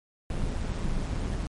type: noise with amplitude modulation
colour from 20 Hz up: brown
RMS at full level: -27 dBFS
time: 0.3-1.47 s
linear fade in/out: 2 ms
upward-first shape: sine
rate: 168 Hz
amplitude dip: 55%
effects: MP3 48 kbps